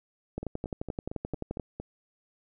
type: two click trains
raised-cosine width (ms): 2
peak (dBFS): -23 / -19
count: 7 / 15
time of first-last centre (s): 0.43-1.8 / 0.38-1.597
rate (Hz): 4.38 / 11.5
effects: none